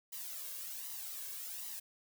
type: noise with flanger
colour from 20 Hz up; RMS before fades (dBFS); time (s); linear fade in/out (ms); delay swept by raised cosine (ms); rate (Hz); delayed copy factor
blue; -44; 0.12-1.8; 10; 1 to 1.85; 1.3; +0.7
effects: none